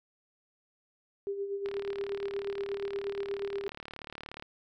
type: tone with tremolo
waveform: sine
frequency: 398.6 Hz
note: G4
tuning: 29 cents sharp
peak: -30 dBFS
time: 1.27-3.68 s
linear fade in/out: 0 ms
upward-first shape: sine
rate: 8.4 Hz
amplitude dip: 55%
type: click train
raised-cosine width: 0.3 ms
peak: -26 dBFS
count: 103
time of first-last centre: 1.66-4.424 s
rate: 36.9 Hz
effects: none